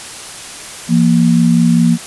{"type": "tone pair together", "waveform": "sine", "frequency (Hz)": [169.27, 234.4], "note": ["E3", "A#3"], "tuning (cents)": [46, 10], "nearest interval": "tritone", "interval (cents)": 564, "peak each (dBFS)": -10, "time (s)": [0.88, 1.98], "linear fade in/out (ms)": 50, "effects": ["white hiss -29 dBFS RMS until 2.06 s", "resampled to 24000 Hz"]}